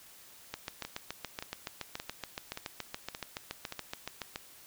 two click trains, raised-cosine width 0.2 ms, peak -19 / -21 dBFS, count 28 / 6, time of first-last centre 0.54-4.359 / 0.85-3.724 s, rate 7.07 / 1.74 Hz, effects white hiss -55 dBFS RMS until 4.66 s

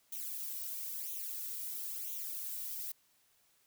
violet noise with flanger, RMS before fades -41 dBFS, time 0.12-2.92 s, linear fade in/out 5 ms, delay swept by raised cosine 0.3 to 2.1 ms, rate 1 Hz, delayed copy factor +0.75, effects white hiss -71 dBFS RMS until 3.66 s

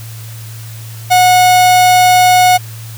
45% pulse tone, 730 Hz, F#5, 24 cents flat, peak -5 dBFS, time 1.1-2.58 s, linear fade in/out 20 ms, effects added 112 Hz sine -26 dBFS peak until 2.97 s + white hiss -35 dBFS RMS until 2.97 s

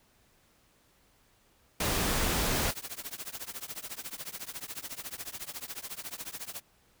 pink noise, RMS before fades -29 dBFS, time 1.8-2.71 s, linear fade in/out 5 ms
white noise with tremolo, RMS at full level -37 dBFS, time 2.55-6.61 s, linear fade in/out 10 ms, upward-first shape triangle, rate 14 Hz, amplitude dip 100%
effects pink hiss -66 dBFS RMS until 7 s

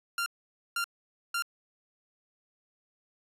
sawtooth tone bursts, 1388 Hz, F6, 11 cents flat, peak -25 dBFS, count 3, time 0.18-1.423 s, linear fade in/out 2 ms, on 81 ms, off 500 ms, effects resampled to 32000 Hz

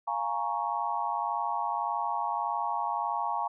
sine chord, Bb minor seventh, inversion second, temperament equal, 698.5 / 830.6 / 932.3 / 1108.7 Hz, F5 / Ab5 / Bb5 / Db6, 0 / 0 / 0 / 0 cents, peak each -36 / -33 / -32 / -34 dBFS, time 0.07-3.48 s, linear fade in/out 10 ms, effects none

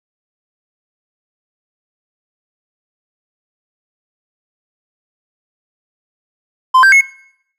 triangle tone with pitch steps, 1033 / 1574 / 2181 Hz, C6 / G6 / C#7, -22 / +7 / -29 cents, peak -3 dBFS, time 6.74-7.013 s, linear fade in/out 10 ms, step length 91 ms, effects noise-tail reverb RT60 0.7 s tail -23 dB re dry

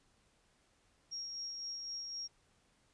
sine tone with tremolo, 5588 Hz, F8, in tune, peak -39 dBFS, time 1.11-2.28 s, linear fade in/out 20 ms, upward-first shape sine, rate 3.9 Hz, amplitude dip 30%, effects pink hiss -72 dBFS RMS until 2.93 s + resampled to 22050 Hz

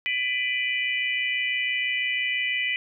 sine tone cluster, 1996 / 2364 / 2490 / 2975 Hz, B6 / D7 / D#7 / F#7, +18 / +11 / +1 / +9 cents, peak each -27 / -29 / -32 / -30 dBFS, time 0.06-2.76 s, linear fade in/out 0 ms, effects none

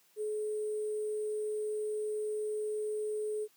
sine tone with sample-and-hold, 425.8 Hz, G#4, 43 cents sharp, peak -32 dBFS, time 0.16-3.48 s, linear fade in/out 50 ms, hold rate 8820 Hz, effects white hiss -67 dBFS RMS until 3.56 s + high-pass 150 Hz 12 dB/octave

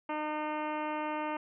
harmonic tone, 304.3 Hz, D#4, 38 cents flat, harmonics 1 / 2 / 3 / 4 / 5 / 6 / 7 / 8 / 9 / 10, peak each -38 / -39 / -36 / -42 / -47 / -50 / -47 / -50 / -50 / -57 dBFS, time 0.09-1.37 s, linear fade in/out 5 ms, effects none

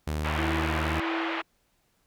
sawtooth tone with pitch glide, 76.3 to 77.9 Hz, D#2 to D#2, -33 to +3 cents, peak -24 dBFS, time 0.07-1 s, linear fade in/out 5 ms, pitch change +36 cents, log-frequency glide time 0.24-0.65 s
pink band-pass noise, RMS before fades -32 dBFS, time 0.24-1.42 s, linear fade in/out 10 ms, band 620 to 2800 Hz, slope 24 dB/octave
triangle tone with tremolo, 329.6 Hz, E4, in tune, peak -27 dBFS, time 0.35-1.43 s, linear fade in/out 50 ms, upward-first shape sine, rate 1.6 Hz, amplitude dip 55%
effects pink hiss -70 dBFS RMS until 2.06 s

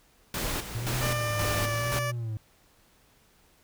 pink noise with tremolo, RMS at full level -31 dBFS, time 0.34-1.99 s, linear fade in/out 2 ms, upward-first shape square, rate 1.9 Hz, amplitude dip 60%
triangle tone with vibrato, 113.7 Hz, A#2, 43 cents flat, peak -28 dBFS, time 0.75-2.37 s, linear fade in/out 0 ms, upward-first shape sine, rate 1 Hz, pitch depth 160 cents each way
15% pulse tone with pitch glide, 596 to 581 Hz, D5 to D5, +25 to -19 cents, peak -23 dBFS, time 1.01-2.12 s, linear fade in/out 20 ms, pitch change -44 cents, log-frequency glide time 1.5-1.74 s
effects pink hiss -62 dBFS RMS until 3.63 s

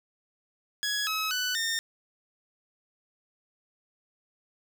15% pulse tone with pitch steps, 1673 / 1283 / 1493 / 1823 Hz, G#6 / E6 / F#6 / A#6, +12 / -47 / +15 / -39 cents, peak -21 dBFS, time 0.83-1.79 s, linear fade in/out 0 ms, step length 240 ms, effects none

